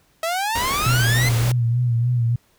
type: exponential sweep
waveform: sawtooth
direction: up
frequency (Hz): 640 to 2093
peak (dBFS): -17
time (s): 0.23-1.29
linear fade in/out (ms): 2
type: noise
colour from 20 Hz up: pink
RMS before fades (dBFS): -27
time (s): 0.55-1.52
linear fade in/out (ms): 5
type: tone with vibrato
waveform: sine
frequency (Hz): 120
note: B2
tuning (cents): -49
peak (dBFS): -16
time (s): 0.86-2.36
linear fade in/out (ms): 5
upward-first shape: sine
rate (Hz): 3.4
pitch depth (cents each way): 58
effects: pink hiss -60 dBFS RMS until 2.58 s

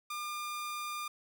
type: tone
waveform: sawtooth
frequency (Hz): 1203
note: D6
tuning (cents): +41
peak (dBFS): -33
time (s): 0.1-1.08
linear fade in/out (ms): 5
effects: none

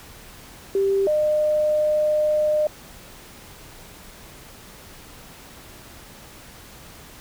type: tone pair in turn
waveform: sine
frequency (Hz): 392 / 607.1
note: G4 / D#5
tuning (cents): 0 / -43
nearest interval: minor sixth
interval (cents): 757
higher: second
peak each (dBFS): -17 / -17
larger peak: neither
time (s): 0.75-1.07 / 1.07-2.67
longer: second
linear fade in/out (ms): 2
effects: pink hiss -44 dBFS RMS until 7.2 s

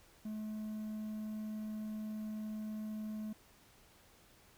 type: tone with quantisation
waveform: triangle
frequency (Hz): 214.9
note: A3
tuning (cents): -41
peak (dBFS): -37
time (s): 0.25-3.33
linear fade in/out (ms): 5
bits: 11
effects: pink hiss -64 dBFS RMS until 4.57 s

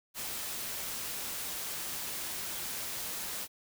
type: noise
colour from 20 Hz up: white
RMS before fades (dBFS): -38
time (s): 0.14-3.48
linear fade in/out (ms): 50
effects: none

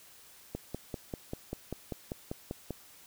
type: click train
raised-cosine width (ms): 2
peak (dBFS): -22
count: 12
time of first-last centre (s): 0.55-2.707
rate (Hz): 5.1
effects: white hiss -56 dBFS RMS until 3.06 s

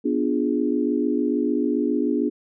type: chord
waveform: sine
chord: B diminished seventh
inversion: none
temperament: equal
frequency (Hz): 246.9 / 293.7 / 349.2 / 415.3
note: B3 / D4 / F4 / Ab4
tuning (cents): 0 / 0 / 0 / 0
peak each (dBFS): -24 / -23 / -27 / -27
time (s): 0.04-2.3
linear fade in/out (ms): 20
effects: none

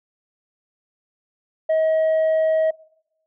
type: tone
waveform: sine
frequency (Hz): 636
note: D#5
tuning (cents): +38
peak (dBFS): -13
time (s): 1.69-2.71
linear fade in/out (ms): 10
effects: noise-tail reverb RT60 0.8 s tail -24 dB re dry + tanh soft clip ceiling -15 dBFS

